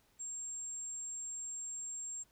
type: tone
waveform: sine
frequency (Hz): 7459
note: A#8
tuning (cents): 0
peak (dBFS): -40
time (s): 0.19-2.24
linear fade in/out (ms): 20
effects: pink hiss -71 dBFS RMS until 2.31 s